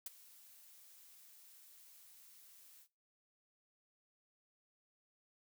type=noise with ADSR envelope; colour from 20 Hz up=blue; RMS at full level=-41 dBFS; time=0.06-2.88 s; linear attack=4 ms; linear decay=20 ms; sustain=-20 dB; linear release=72 ms; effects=noise-tail reverb RT60 0.3 s tail -20 dB re dry